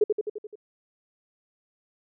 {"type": "tone with echo", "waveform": "sine", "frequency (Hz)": 422.1, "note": "G#4", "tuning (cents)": 28, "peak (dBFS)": -15, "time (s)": [0.01, 0.04], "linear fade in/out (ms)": 5, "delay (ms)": 86, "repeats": 6, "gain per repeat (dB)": -4, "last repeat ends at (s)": 0.556, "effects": []}